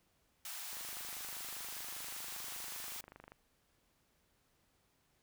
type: high-pass noise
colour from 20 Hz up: white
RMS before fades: -45 dBFS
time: 0.45-3.01 s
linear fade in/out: 2 ms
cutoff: 680 Hz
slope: 48 dB/octave
type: click train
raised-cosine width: 0.5 ms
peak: -37 dBFS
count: 66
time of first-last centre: 0.73-3.32 s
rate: 25.1 Hz
effects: pink hiss -75 dBFS RMS until 5.22 s